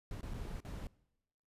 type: noise with dropouts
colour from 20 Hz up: brown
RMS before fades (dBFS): -43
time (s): 0.11-0.87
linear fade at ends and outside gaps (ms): 1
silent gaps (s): 0.21-0.23 / 0.337-0.341 / 0.604-0.649
effects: noise-tail reverb RT60 0.9 s tail -22 dB re dry + resampled to 32000 Hz